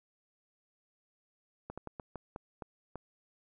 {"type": "slowing click train", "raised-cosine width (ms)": 1, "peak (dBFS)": -27, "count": 8, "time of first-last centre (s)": [1.7, 2.957], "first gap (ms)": 76, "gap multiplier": 1.28, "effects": []}